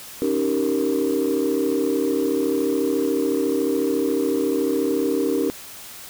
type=chord; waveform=sine; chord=Eb dominant seventh; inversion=third; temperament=equal; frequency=277.2 / 311.1 / 392 / 466.2 Hz; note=Db4 / Eb4 / G4 / Bb4; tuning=0 / 0 / 0 / 0 cents; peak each=-23 dBFS; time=0.22-5.5 s; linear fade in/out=0 ms; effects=tanh soft clip ceiling -13 dBFS + white hiss -39 dBFS RMS until 6.09 s